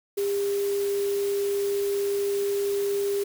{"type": "tone in noise", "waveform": "sine", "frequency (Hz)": 401.4, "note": "G4", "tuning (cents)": 41, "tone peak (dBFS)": -23, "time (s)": [0.17, 3.24], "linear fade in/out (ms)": 10, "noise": "white", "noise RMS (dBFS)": -39, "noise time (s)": [0.17, 3.24], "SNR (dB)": 13, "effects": []}